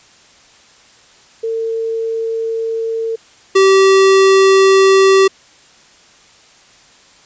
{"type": "tone pair in turn", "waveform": ["sine", "square"], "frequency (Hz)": [451.8, 386.2], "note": ["A4", "G4"], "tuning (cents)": [46, -26], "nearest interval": "minor third", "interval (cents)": 272, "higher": "first", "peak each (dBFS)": [-16, -7], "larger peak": "second", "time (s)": [[1.43, 3.16], [3.55, 5.28]], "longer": "neither", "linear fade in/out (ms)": 10, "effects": ["white hiss -46 dBFS RMS until 7.25 s", "resampled to 16000 Hz"]}